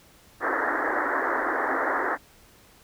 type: band-pass noise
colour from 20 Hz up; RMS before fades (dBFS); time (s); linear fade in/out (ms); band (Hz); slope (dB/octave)
white; -26; 0.4-2.18; 50; 260 to 1900; 96
effects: pink hiss -55 dBFS RMS until 2.83 s